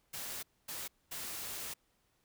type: noise bursts at uneven times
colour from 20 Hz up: white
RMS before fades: -42 dBFS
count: 3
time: 0.13-0.43 / 0.68-0.88 / 1.11-1.74 s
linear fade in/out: 10 ms
effects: pink hiss -75 dBFS RMS until 2.24 s